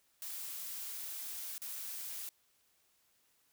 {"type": "noise with dropouts", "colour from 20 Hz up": "blue", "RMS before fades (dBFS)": -43, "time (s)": [0.22, 2.29], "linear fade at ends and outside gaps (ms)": 1, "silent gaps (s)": [1.58, 1.618], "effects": ["white hiss -73 dBFS RMS until 3.52 s"]}